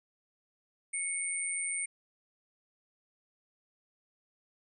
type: tone pair together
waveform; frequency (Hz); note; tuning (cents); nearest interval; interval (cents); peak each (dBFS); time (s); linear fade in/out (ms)
sine; 2217 / 8914; C#7 / C#9; 0 / +9; 2 octaves; 2409; -37 / -33; 0.93-1.86; 10
effects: none

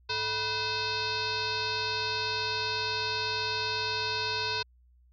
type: tone with frequency modulation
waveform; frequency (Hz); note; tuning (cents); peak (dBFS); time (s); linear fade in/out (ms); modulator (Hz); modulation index
sine; 2592; E7; -30; -28; 0.09-4.63; 10; 539; 4.1
effects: added 61 Hz sine -58 dBFS peak until 5.12 s

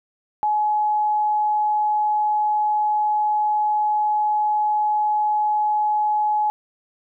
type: tone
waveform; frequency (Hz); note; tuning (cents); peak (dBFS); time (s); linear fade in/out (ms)
sine; 846; G#5; +32; -17; 0.43-6.5; 0
effects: none

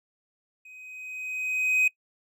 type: tone with level ramp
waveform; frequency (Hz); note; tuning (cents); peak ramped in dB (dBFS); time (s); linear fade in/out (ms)
triangle; 2515; D#7; +18; -44 to -16; 0.65-1.88; 5
effects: noise-tail reverb RT60 0.1 s tail -23 dB re dry

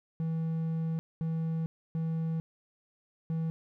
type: tone bursts at uneven times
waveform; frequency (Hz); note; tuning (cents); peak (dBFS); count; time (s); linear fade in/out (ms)
triangle; 162.3; E3; -27; -27; 4; 0.2-0.99 / 1.21-1.66 / 1.95-2.4 / 3.3-3.5; 0
effects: none

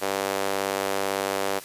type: tone with high-pass filter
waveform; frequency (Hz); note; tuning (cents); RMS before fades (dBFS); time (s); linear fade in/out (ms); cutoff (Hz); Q
sawtooth; 98; G2; 0; -27; 0.01-1.6; 20; 500; 1.4
effects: white hiss -42 dBFS RMS until 1.64 s + resampled to 32000 Hz

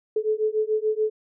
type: beating tone pair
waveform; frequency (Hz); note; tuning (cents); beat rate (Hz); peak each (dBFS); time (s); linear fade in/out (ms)
sine; 428.5 / 435.4; A4 / A4; -46 / -18; 6.9; -24 / -24; 0.16-1.1; 5
effects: none

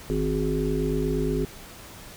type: harmonic tone with a mistuned harmonic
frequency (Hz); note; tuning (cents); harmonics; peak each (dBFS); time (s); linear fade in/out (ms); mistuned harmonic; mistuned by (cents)
52; G#1; +3; 1 / 3 / 5 / 7 / 8; -29 / -29 / -29 / -29 / -29; 0.1-1.45; 0; 7; +16
effects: pink hiss -44 dBFS RMS until 2.16 s

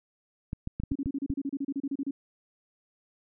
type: clicks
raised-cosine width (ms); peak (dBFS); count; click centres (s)
5; -20; 7; 0.531 / 0.674 / 0.8 / 0.836 / 0.918 / 1.06 / 1.302
type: tone bursts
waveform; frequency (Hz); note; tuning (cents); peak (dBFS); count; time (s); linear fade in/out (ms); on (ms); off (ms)
sine; 277.2; C#4; 0; -28; 16; 0.91-2.11; 5; 45; 32
effects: none

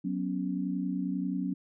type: chord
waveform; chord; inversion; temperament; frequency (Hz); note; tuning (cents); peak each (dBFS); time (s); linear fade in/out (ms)
sine; F# suspended fourth; none; equal; 185 / 246.9 / 277.2; F#3 / B3 / C#4; 0 / 0 / 0; -32 / -36 / -33; 0.04-1.54; 10
effects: none

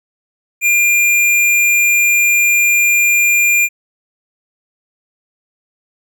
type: tone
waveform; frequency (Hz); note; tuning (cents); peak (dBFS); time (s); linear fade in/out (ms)
square; 2400; D7; +37; -10; 0.61-3.69; 50
effects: none

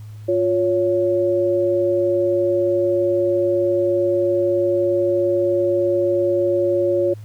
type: tone pair together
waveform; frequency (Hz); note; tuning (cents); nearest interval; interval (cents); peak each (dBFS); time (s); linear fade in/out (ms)
sine; 352.7 / 558.9; F4 / C#5; +17 / +14; minor sixth; 797; -18; 0.28-7.14; 10
effects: added 106 Hz sine -33 dBFS peak until 7.24 s + pink hiss -54 dBFS RMS until 7.24 s

